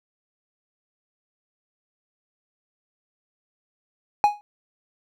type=tone with exponential decay; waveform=triangle; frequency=830 Hz; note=G#5; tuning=1 cent flat; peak=-8 dBFS; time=4.24-4.41 s; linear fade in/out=0 ms; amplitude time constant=35 ms; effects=none